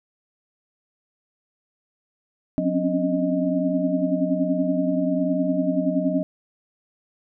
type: tone cluster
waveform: sine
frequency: 181.6 / 260.2 / 271.1 / 281.4 / 622 Hz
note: F#3 / C4 / C#4 / C#4 / D#5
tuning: -32 / -9 / -38 / +26 / -1 cents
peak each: -26 dBFS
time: 2.58-6.23 s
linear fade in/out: 0 ms
effects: none